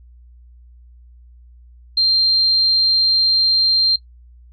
sine tone, 4172 Hz, C8, 6 cents flat, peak -12 dBFS, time 1.97-3.96 s, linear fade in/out 5 ms, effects noise-tail reverb RT60 0.1 s tail -18 dB re dry + added 60 Hz sine -42 dBFS peak until 4.52 s

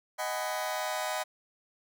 sawtooth chord, G# minor seventh, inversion second, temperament just, 623 / 747.5 / 830.6 / 996.7 Hz, D#5 / F#5 / G#5 / B5, +2 / +17 / 0 / +16 cents, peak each -31 / -32 / -36 / -34 dBFS, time 0.18-1.24 s, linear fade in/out 20 ms, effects none

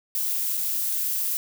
violet noise with dropouts, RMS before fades -26 dBFS, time 0.15-1.37 s, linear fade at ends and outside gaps 0 ms, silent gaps 0.57-0.575 s, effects none

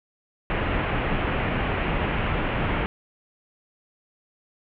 pink low-pass noise, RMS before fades -25 dBFS, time 0.5-2.86 s, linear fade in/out 0 ms, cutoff 2900 Hz, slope 48 dB/octave, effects none

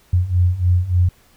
sine beating tone pair, 87.4 / 90.8 Hz, F2 / F#2, +2 / -32 cents, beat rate 3.4 Hz, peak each -18 / -15 dBFS, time 0.13-1.09 s, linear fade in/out 5 ms, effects pink hiss -54 dBFS RMS until 1.36 s

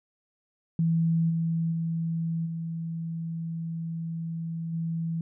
sine tone with level steps, 164.81 Hz, E3, in tune, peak -21 / -24 / -26 / -30 / -27 dBFS, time 0.79-5.21 s, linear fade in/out 2 ms, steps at 1.29 / 1.71 / 2.45 / 4.72 s, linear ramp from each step 20 ms, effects none

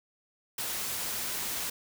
white noise, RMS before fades -34 dBFS, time 0.58-1.7 s, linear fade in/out 5 ms, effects none

